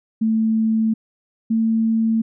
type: tone pair in turn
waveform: sine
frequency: 221.6 / 224.2 Hz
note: A3 / A3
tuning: +13 / +33 cents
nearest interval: unison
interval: 20 cents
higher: second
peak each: -15 dBFS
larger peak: neither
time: 0.21-0.94 / 1.5-2.22 s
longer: first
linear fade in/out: 10 ms
effects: none